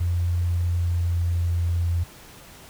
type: tone with pitch glide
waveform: sine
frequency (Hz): 87 to 85.8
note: F2 to F2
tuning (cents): -6 to -30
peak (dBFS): -20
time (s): 0-2.04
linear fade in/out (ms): 10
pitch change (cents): -24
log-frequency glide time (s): 0.65-1.51
effects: pink hiss -46 dBFS RMS until 2.69 s